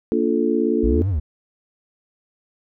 sine chord, Bb major seventh, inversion none, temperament just, 233.1 / 291.4 / 349.6 / 437 Hz, Bb3 / D4 / F4 / A4, 0 / -13 / +2 / -12 cents, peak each -22 dBFS, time 0.12-1.02 s, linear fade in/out 0 ms
triangle exponential two-way sweep, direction up then down, 54 to 103.83 to 67 Hz, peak -16 dBFS, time 0.83-1.2 s, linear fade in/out 10 ms, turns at 1.09 s
effects none

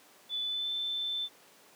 sine tone with pitch glide, 3481 to 3536 Hz, A7 to A7, -19 to +8 cents, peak -31 dBFS, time 0.29-1.29 s, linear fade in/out 50 ms, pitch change +27 cents, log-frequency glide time 0.42-0.71 s, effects pink hiss -58 dBFS RMS until 1.75 s + high-pass 300 Hz 12 dB/octave

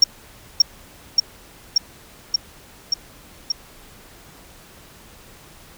sine tone with echo, 5550 Hz, F8, 12 cents flat, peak -4 dBFS, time 0.02-0.04 s, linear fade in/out 5 ms, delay 580 ms, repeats 6, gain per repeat -2 dB, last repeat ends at 3.52 s, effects tanh soft clip ceiling -4 dBFS + pink hiss -46 dBFS RMS until 5.77 s

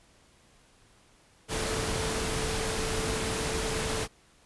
sine tone in noise, 442.1 Hz, A4, 8 cents sharp, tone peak -35 dBFS, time 1.48-4.08 s, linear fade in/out 50 ms, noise pink, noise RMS -31 dBFS, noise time 1.48-4.08 s, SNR -7 dB, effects pink hiss -61 dBFS RMS until 4.45 s + resampled to 24000 Hz

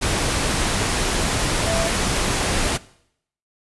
sine tone in noise, 663 Hz, E5, 10 cents sharp, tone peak -21 dBFS, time 1.66-1.89 s, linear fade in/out 20 ms, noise pink, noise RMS -21 dBFS, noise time 0.01-2.78 s, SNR -3 dB, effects noise-tail reverb RT60 0.7 s tail -20 dB re dry + resampled to 24000 Hz

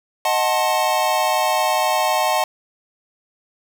square chord, D# diminished seventh, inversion none, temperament equal with one note detuned, 622.3 / 740 / 880 / 1067.9 Hz, D#5 / F#5 / A5 / C6, 0 / 0 / 0 / +35 cents, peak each -23 / -22 / -22 / -25 dBFS, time 0.25-2.44 s, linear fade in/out 2 ms, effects none

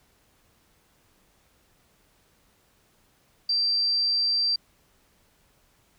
sine tone, 4699 Hz, D8, in tune, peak -21 dBFS, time 3.49-4.56 s, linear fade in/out 5 ms, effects pink hiss -64 dBFS RMS until 5.98 s

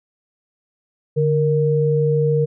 sine tone pair together, 146.84 / 466.2 Hz, D3 / A#4, 0 / 0 cents, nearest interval octave + minor sixth, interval 2000 cents, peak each -17 dBFS, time 1.16-2.46 s, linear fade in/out 20 ms, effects none

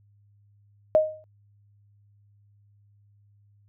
sine tone with exponential decay, 622.3 Hz, D#5, in tune, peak -12 dBFS, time 0.95-1.24 s, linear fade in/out 0 ms, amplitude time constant 62 ms, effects added 102 Hz sine -57 dBFS peak until 3.68 s

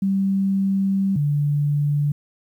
sine tone pair in turn, 194.5 / 145.71 Hz, G3 / D3, -13 / -13 cents, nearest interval perfect fourth, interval 500 cents, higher first, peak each -17 dBFS, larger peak neither, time 0.02-1.16 / 1.16-2.12 s, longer first, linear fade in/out 5 ms, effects 9-bit

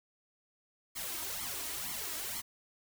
white noise with flanger, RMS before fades -39 dBFS, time 0.95-2.42 s, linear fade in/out 20 ms, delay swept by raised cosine 0.92 to 3.22 ms, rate 2.1 Hz, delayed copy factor +0.85, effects none

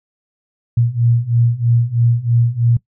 sine beating tone pair, 116.54 / 119.64 Hz, A#2 / A#2, 0 / +45 cents, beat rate 3.1 Hz, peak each -16 / -14 dBFS, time 0.77-2.77 s, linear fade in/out 5 ms, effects noise-tail reverb RT60 0.1 s tail -20 dB re dry

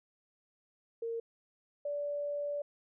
sine tone pair in turn, 460.1 / 579.7 Hz, A#4 / D5, -23 / -23 cents, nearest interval major third, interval 400 cents, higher second, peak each -34 / -33 dBFS, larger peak second, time 1.02-1.2 / 1.85-2.62 s, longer second, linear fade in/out 5 ms, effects none

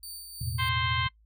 15% pulse tone with tremolo, 4584 Hz, D8, 43 cents flat, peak -32 dBFS, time 0.03-0.69 s, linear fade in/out 2 ms, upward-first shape sine, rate 3 Hz, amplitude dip 40%
sine chord, E suspended fourth, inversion none, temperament just, 82.41 / 109.88 / 123.61 Hz, E2 / A2 / B2, 0 / -2 / +2 cents, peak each -34 dBFS, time 0.41-1.07 s, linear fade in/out 5 ms
harmonic tone, 523.3 Hz, C5, in tune, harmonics 2 / 3 / 4 / 5 / 6 / 7 / 8, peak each -31 / -36 / -32 / -41 / -33 / -42 / -43 dBFS, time 0.58-1.09 s, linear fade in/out 20 ms
effects noise-tail reverb RT60 0.1 s tail -22 dB re dry + added 54 Hz sine -58 dBFS peak until 1.25 s

